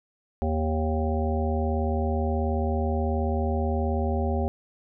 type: harmonic tone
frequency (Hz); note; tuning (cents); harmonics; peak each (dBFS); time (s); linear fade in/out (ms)
78.6; D#2; +18; 1 / 3 / 5 / 7 / 9 / 10; -25 / -30 / -32 / -33 / -35 / -35; 0.42-4.48; 0
effects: none